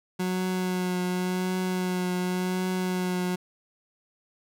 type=tone with vibrato; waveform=30% pulse; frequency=182.8 Hz; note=F#3; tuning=21 cents flat; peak=-23 dBFS; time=0.19-3.36 s; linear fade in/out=10 ms; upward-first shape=triangle; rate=0.9 Hz; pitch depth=22 cents each way; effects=none